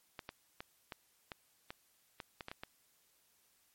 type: clicks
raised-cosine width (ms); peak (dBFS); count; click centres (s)
0.3; -27; 11; 0.192 / 0.291 / 0.605 / 0.922 / 1.318 / 1.705 / 2.202 / 2.408 / 2.484 / 2.515 / 2.635
effects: white hiss -72 dBFS RMS until 3.74 s + MP3 64 kbps